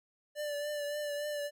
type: tone with vibrato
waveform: square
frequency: 587.3 Hz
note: D5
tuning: in tune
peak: -35 dBFS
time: 0.35-1.51 s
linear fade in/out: 50 ms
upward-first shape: triangle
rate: 3.5 Hz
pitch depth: 33 cents each way
effects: none

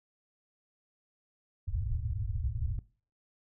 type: low-pass noise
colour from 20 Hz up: white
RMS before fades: -33 dBFS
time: 1.67-2.79 s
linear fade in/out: 2 ms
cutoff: 120 Hz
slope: 96 dB/octave
effects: noise-tail reverb RT60 0.4 s tail -20 dB re dry

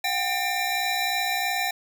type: tone cluster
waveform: square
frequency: 724 / 787 / 1804 / 2368 / 3934 Hz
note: F#5 / G5 / A6 / D7 / B7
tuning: -38 / +7 / +43 / +14 / -7 cents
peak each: -31 dBFS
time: 0.04-1.71 s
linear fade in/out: 5 ms
effects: none

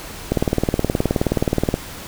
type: click train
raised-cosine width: 2 ms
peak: -3 dBFS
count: 28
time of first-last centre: 0.32-1.741 s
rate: 19 Hz
effects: pink hiss -34 dBFS RMS until 2.07 s

